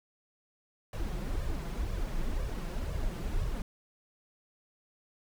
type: noise with flanger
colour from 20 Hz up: brown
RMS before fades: -33 dBFS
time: 0.93-3.62 s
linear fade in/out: 2 ms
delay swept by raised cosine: 1.7 to 5.9 ms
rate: 2 Hz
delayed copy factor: +0.7
effects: none